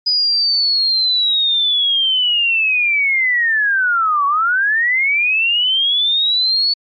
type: linear two-way sweep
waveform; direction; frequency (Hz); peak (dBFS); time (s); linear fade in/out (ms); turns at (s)
sine; down then up; 4978 to 1108.7 to 4467; -12; 0.06-6.74; 10; 4.26
effects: MP3 48 kbps